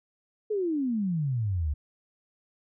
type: exponential sweep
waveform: sine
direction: down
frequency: 440 to 69.3 Hz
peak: -25 dBFS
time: 0.5-1.74 s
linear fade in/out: 10 ms
effects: none

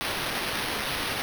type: noise with sample-and-hold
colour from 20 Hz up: blue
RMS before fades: -30 dBFS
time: 0.01-1.22 s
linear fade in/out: 0 ms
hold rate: 7350 Hz
effects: none

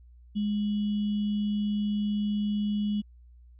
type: tone with sample-and-hold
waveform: sine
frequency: 207.8 Hz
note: G#3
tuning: 1 cent sharp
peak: -25 dBFS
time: 0.35-3.02 s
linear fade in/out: 20 ms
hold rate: 3150 Hz
effects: added 60 Hz sine -50 dBFS peak until 3.59 s + resampled to 8000 Hz

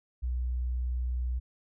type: tone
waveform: sine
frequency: 61.74 Hz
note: B1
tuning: in tune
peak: -28 dBFS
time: 0.22-1.4 s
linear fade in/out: 20 ms
effects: none

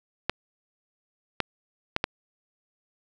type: clicks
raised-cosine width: 0.3 ms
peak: -7 dBFS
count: 4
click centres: 0.296 / 1.403 / 1.964 / 2.041 s
effects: none

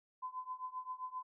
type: tone with tremolo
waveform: sine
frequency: 1018 Hz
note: C6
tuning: 48 cents flat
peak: -37 dBFS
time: 0.22-1.23 s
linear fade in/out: 10 ms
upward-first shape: triangle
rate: 7.6 Hz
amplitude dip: 95%
effects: none

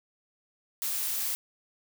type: noise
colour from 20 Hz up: blue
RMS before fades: -31 dBFS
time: 0.82-1.35 s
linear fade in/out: 0 ms
effects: none

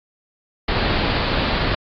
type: low-pass noise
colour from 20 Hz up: pink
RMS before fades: -20 dBFS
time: 0.68-1.75 s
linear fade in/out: 5 ms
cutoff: 4700 Hz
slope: 96 dB/octave
effects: AAC 48 kbps

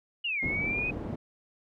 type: linear two-way sweep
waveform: sine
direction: down then up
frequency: 2927 to 2116 to 2521 Hz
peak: -28 dBFS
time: 0.24-0.91 s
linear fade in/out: 10 ms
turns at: 0.41 s
type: low-pass noise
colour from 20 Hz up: white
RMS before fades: -36 dBFS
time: 0.42-1.16 s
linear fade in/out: 10 ms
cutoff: 350 Hz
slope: 12 dB/octave
effects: none

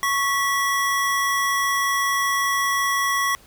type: tone pair together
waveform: square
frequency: 1108.7 / 1953.9 Hz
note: C#6 / B6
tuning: 0 / -19 cents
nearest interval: minor seventh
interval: 981 cents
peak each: -22 / -24 dBFS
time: 0.03-3.35 s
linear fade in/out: 0 ms
effects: pink hiss -51 dBFS RMS until 3.46 s

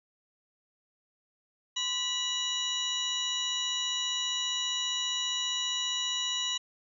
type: harmonic tone with a mistuned harmonic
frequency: 975 Hz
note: B5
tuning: 23 cents flat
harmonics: 1 / 2 / 3 / 4 / 6 / 7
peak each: -43 / -43 / -32 / -33 / -40 / -40 dBFS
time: 1.76-6.58 s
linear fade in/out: 10 ms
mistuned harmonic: 1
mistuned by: +100 cents
effects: none

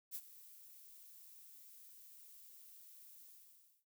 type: noise with ADSR envelope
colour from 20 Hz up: violet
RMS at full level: -43 dBFS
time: 0.11-3.85 s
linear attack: 42 ms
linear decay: 53 ms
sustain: -16 dB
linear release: 600 ms
effects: noise-tail reverb RT60 0.2 s tail -26 dB re dry

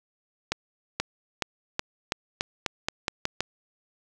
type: accelerating click train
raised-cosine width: 0.2 ms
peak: -8 dBFS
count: 11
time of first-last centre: 0.52-3.406 s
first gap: 480 ms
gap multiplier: 0.88
effects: none

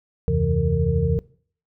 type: tone cluster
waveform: sine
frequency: 77.6 / 90.7 / 133.4 / 164 / 459.3 Hz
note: D#2 / F#2 / C3 / E3 / A#4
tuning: -4 / -34 / +34 / -9 / -26 cents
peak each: -24 dBFS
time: 0.28-1.19 s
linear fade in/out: 0 ms
effects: noise-tail reverb RT60 0.5 s tail -21 dB re dry

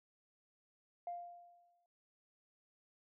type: tone with exponential decay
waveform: sine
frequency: 698.5 Hz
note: F5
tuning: in tune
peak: -38 dBFS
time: 1.07-1.86 s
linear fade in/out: 2 ms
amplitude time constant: 170 ms
effects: noise-tail reverb RT60 0.6 s tail -20 dB re dry + tanh soft clip ceiling -34 dBFS

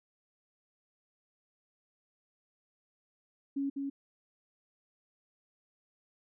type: tone with echo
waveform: sine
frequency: 277.2 Hz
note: C#4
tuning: in tune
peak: -30 dBFS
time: 3.56-3.7 s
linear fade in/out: 10 ms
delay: 200 ms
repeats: 1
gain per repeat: -3 dB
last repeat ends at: 3.9 s
effects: none

